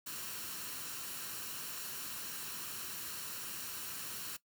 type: noise with comb filter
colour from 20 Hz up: white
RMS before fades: -43 dBFS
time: 0.06-4.37 s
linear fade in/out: 10 ms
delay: 0.71 ms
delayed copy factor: +0.5
effects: noise-tail reverb RT60 0.1 s tail -18 dB re dry + high-pass 100 Hz 12 dB/octave